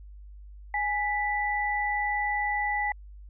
sine tone pair together, 830.6 / 1975.5 Hz, G#5 / B6, 0 / 0 cents, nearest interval octave + minor third, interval 1500 cents, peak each -28 dBFS, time 0.74-2.92 s, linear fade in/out 2 ms, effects added 50 Hz sine -43 dBFS peak until 3.29 s

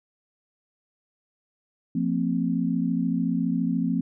sine chord, F suspended fourth, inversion none, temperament equal with one note detuned, 174.61 / 227.4 / 261.6 Hz, F3 / Bb3 / C4, 0 / -43 / 0 cents, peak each -26 / -27 / -26 dBFS, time 1.95-4.01 s, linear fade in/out 5 ms, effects none

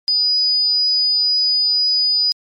sine tone, 4951 Hz, D#8, 9 cents flat, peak -13 dBFS, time 0.08-2.32 s, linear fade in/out 0 ms, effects MP3 96 kbps

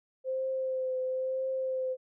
sine tone with vibrato, 520 Hz, C5, 11 cents flat, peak -29 dBFS, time 0.24-1.97 s, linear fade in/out 50 ms, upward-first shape triangle, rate 1 Hz, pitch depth 23 cents each way, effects none

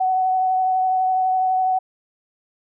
sine tone with vibrato, 748 Hz, F#5, 19 cents sharp, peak -16 dBFS, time 0-1.79 s, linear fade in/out 10 ms, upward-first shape triangle, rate 12 Hz, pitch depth 17 cents each way, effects none

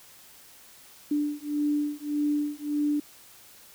sine beating tone pair, 293.7 / 295.4 Hz, D4 / D4, 0 / +10 cents, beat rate 1.7 Hz, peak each -28 dBFS, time 1.11-3 s, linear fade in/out 5 ms, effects white hiss -52 dBFS RMS until 3.74 s

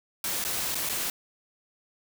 white noise with dropouts, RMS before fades -30 dBFS, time 0.24-1.1 s, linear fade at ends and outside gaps 1 ms, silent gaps 0.44-0.449 / 0.746-0.753 / 0.89-0.896 s, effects none

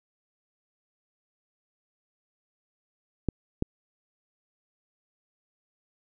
clicks, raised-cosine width 3 ms, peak -12 dBFS, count 2, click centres 3.287 / 3.624 s, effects none

